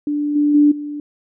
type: tone with level steps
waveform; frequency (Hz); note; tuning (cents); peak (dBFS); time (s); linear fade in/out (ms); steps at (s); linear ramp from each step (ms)
sine; 293.7; D4; 0; -17 / -12 / -8 / -24; 0.07-1; 2; 0.35 / 0.54 / 0.71; 10
effects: none